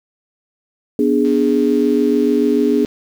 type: chord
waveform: sine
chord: G# diminished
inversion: first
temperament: equal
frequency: 246.9 / 293.7 / 415.3 Hz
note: B3 / D4 / G#4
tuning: 0 / 0 / 0 cents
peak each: -16 dBFS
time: 0.99-2.85 s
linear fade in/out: 2 ms
type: click train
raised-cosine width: 0.2 ms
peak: -22 dBFS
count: 252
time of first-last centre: 1.25-2.859 s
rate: 156 Hz
effects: 7-bit